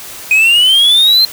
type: exponential sweep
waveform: triangle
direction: up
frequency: 2489 to 4186 Hz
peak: -4 dBFS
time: 0.31-1.25 s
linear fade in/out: 2 ms
effects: white hiss -29 dBFS RMS until 1.32 s